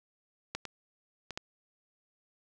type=clicks; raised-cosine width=0.2 ms; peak=-17 / -22 / -22 / -18 dBFS; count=4; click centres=0.55 / 0.653 / 1.307 / 1.375 s; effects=none